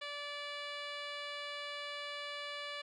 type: tone with low-pass filter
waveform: 10% pulse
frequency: 580 Hz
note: D5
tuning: 22 cents flat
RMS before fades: -43 dBFS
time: 0.01-2.82 s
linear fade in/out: 10 ms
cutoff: 4500 Hz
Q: 1.6
effects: none